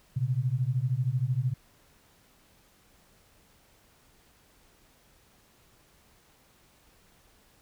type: beating tone pair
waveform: sine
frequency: 120.8 / 133.8 Hz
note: B2 / C3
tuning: -38 / +39 cents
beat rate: 13 Hz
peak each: -28 dBFS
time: 0.16-1.54 s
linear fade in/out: 10 ms
effects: pink hiss -62 dBFS RMS until 7.61 s